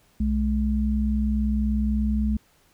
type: tone pair together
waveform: sine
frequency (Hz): 63.3 / 212.9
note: B1 / G#3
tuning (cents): +43 / +43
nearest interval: octave + major sixth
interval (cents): 2100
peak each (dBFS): -23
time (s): 0.2-2.37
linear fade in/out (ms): 5
effects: pink hiss -61 dBFS RMS until 2.73 s